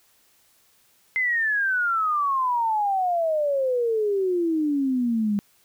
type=exponential sweep; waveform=sine; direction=down; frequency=2080 to 200 Hz; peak=-20 dBFS; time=1.16-5.39 s; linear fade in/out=0 ms; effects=white hiss -61 dBFS RMS until 5.64 s